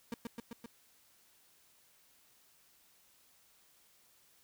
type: tone with echo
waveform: 35% pulse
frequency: 233.1 Hz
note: A#3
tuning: in tune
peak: -35 dBFS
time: 0.12-0.14 s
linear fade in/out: 2 ms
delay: 130 ms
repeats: 4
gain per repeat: -2 dB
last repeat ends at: 0.66 s
effects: white hiss -67 dBFS RMS until 4.43 s